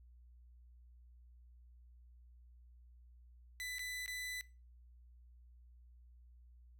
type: tone with dropouts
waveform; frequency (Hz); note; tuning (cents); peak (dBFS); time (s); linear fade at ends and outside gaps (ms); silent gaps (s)
sawtooth; 1996; B6; +18; -38; 3.6-4.41; 0; 3.784-3.793 / 4.061-4.079
effects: noise-tail reverb RT60 0.3 s tail -19 dB re dry + added 60 Hz sine -58 dBFS peak until 6.79 s